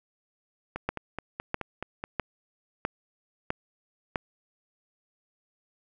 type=two click trains; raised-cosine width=0.5 ms; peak=-18 / -12 dBFS; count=7 / 6; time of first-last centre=0.76-2.039 / 0.89-4.158 s; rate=4.69 / 1.53 Hz; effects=none